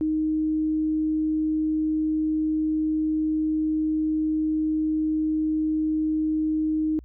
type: tone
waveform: sine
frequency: 311.1 Hz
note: D#4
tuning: in tune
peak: -21 dBFS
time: 0.01-6.99 s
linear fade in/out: 0 ms
effects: added 60 Hz sine -43 dBFS peak until 7.04 s